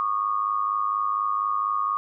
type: tone pair together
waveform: sine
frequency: 1110.8 / 1215 Hz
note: C#6 / D#6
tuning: +3 / -42 cents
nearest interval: major second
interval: 155 cents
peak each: -25 dBFS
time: 0-1.97 s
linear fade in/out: 0 ms
effects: none